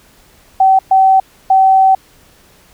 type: tone bursts at uneven times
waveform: sine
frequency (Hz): 766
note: G5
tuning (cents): -40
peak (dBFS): -5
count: 3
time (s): 0.6-0.79 / 0.91-1.2 / 1.5-1.95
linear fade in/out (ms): 5
effects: pink hiss -47 dBFS RMS until 2.73 s